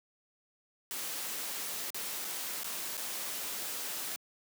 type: noise with dropouts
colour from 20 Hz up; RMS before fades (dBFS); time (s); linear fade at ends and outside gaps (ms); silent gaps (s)
white; -38; 0.91-4.16; 0; 1.903-1.945 / 2.245-2.249 / 2.634-2.644 / 2.97-2.977
effects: high-pass 200 Hz 12 dB/octave